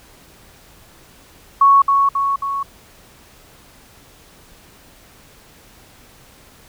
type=tone with echo; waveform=sine; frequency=1109 Hz; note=C#6; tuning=in tune; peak=-7 dBFS; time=1.61-1.82 s; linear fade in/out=5 ms; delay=270 ms; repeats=3; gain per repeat=-4 dB; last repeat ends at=2.63 s; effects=pink hiss -47 dBFS RMS until 6.68 s